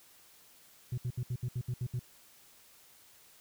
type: tone bursts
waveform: sine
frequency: 123.47 Hz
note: B2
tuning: in tune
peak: -29 dBFS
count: 9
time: 0.92-1.994 s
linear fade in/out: 5 ms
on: 58 ms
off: 69 ms
effects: tanh soft clip ceiling -30 dBFS + white hiss -60 dBFS RMS until 3.4 s